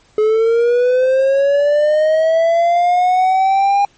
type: linear sweep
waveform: triangle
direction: up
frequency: 424.8 to 810 Hz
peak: -8 dBFS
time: 0.18-3.85 s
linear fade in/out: 2 ms
effects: pink hiss -52 dBFS RMS until 3.97 s + MP3 32 kbps